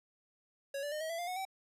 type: tone with pitch steps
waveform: square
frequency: 555 / 581.2 / 608.7 / 637.5 / 667.7 / 699.3 / 732.3 / 767 Hz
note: C#5 / D5 / D#5 / D#5 / E5 / F5 / F#5 / G5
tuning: +2 / -18 / -38 / +42 / +22 / +2 / -18 / -38 cents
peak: -37 dBFS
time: 0.74-1.452 s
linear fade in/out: 5 ms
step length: 89 ms
effects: resampled to 32000 Hz + 12-bit